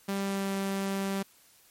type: tone with pitch glide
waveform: sawtooth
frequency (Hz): 197 to 195.41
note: G3 to G3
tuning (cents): +9 to -5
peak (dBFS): -25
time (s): 0.08-1.23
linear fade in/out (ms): 10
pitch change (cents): -14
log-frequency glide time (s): 0.19-0.52
effects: white hiss -60 dBFS RMS until 1.7 s + MP3 64 kbps